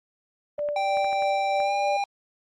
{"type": "tone with tremolo", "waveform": "sine", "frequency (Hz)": 587.3, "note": "D5", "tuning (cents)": 0, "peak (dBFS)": -24, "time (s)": [0.58, 1.97], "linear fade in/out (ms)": 5, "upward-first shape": "sine", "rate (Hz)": 3.2, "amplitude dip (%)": 50}
{"type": "clicks", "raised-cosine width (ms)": 0.5, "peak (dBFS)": -26, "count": 7, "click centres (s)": [0.592, 0.688, 0.971, 1.045, 1.129, 1.223, 1.602]}
{"type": "tone with pitch glide", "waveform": "square", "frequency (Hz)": [784, 803.7], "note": ["G5", "G5"], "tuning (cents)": [0, 43], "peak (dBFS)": -24, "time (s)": [0.76, 2.04], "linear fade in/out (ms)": 2, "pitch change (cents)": 43, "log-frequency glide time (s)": [1.59, 1.73]}
{"effects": ["low-pass 4000 Hz 12 dB/octave", "Opus 24 kbps"]}